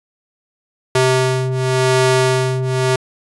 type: ring-modulated tone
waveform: sawtooth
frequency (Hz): 259.1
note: C4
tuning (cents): -17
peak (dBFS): -6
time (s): 0.95-2.96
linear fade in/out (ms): 5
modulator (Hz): 130
effects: resampled to 24000 Hz